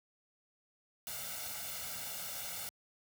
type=noise with comb filter; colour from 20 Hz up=white; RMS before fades=-42 dBFS; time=1.07-2.69 s; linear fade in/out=0 ms; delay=1.4 ms; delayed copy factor=+0.8; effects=high-pass 60 Hz 12 dB/octave